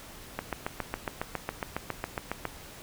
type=click train; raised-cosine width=0.5 ms; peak=-15 dBFS; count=16; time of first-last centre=0.39-2.453 s; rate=7.27 Hz; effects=pink hiss -47 dBFS RMS until 2.82 s